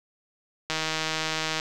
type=click train; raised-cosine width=0.2 ms; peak=-10 dBFS; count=143; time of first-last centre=0.7-1.599 s; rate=158 Hz; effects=none